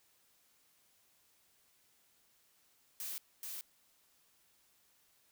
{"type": "noise with echo", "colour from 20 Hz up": "blue", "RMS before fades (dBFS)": -42, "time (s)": [3, 3.18], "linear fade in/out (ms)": 0, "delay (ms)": 430, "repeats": 1, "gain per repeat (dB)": -2, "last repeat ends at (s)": 3.61, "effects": ["white hiss -71 dBFS RMS until 5.31 s"]}